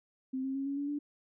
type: tone with pitch steps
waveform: sine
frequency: 261.6 / 267.3 / 273 / 278.9 / 284.9 / 291.1 Hz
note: C4 / C4 / C#4 / C#4 / C#4 / D4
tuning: 0 / +37 / -26 / +11 / +48 / -15 cents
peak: -32 dBFS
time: 0.33-0.99 s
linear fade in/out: 10 ms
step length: 110 ms
effects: none